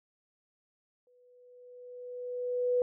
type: tone with exponential growth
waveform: sine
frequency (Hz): 493.9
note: B4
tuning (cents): 0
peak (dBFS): -23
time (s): 1.07-2.82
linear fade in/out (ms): 1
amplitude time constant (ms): 380
effects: none